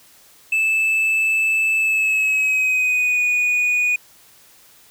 triangle tone with pitch glide, 2627 to 2465 Hz, E7 to D#7, -7 to -17 cents, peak -14 dBFS, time 0.52-3.96 s, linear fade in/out 5 ms, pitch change -110 cents, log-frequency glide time 1.77-3.22 s, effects white hiss -50 dBFS RMS until 4.9 s

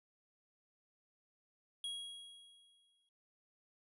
square tone with exponential decay, 3300 Hz, G#7, 12 cents flat, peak -39 dBFS, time 1.84-3.09 s, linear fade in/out 2 ms, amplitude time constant 270 ms, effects resampled to 24000 Hz

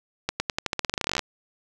accelerating click train, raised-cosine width 0.2 ms, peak -7 dBFS, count 21, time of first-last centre 0.29-1.193 s, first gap 110 ms, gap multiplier 0.89, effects none

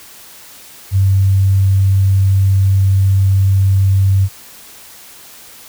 sine tone, 96.8 Hz, G2, 21 cents flat, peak -8 dBFS, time 0.91-4.29 s, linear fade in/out 50 ms, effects white hiss -38 dBFS RMS until 5.68 s

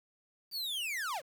45% pulse linear sweep, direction down, 4699 to 466.2 Hz, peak -34 dBFS, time 0.51-1.22 s, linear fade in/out 50 ms, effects 10-bit

